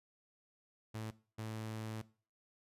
sawtooth tone bursts at uneven times, 110 Hz, A2, in tune, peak -37 dBFS, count 2, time 0.94-1.11 / 1.38-2.02 s, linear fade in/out 10 ms, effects noise-tail reverb RT60 0.4 s tail -19 dB re dry + resampled to 32000 Hz

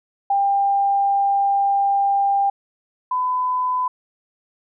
sine tone pair in turn, 796 / 1005.7 Hz, G5 / B5, +26 / +31 cents, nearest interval major third, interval 405 cents, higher second, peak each -15 / -18 dBFS, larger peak first, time 0.3-2.5 / 3.11-3.88 s, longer first, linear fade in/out 5 ms, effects none

